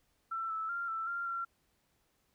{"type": "tone with pitch steps", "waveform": "sine", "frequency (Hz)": [1339, 1312, 1388, 1329, 1388, 1368], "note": ["E6", "E6", "F6", "E6", "F6", "F6"], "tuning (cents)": [27, -9, -11, 14, -11, -36], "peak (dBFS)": -34, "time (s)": [0.31, 1.45], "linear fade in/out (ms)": 10, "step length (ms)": 190, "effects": ["pink hiss -75 dBFS RMS until 2.34 s"]}